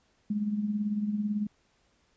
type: tone with tremolo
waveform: sine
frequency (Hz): 208.7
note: G#3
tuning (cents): +9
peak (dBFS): -24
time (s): 0.3-1.47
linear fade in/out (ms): 5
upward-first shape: triangle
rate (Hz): 18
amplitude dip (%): 65
effects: pink hiss -69 dBFS RMS until 2.16 s + resampled to 16000 Hz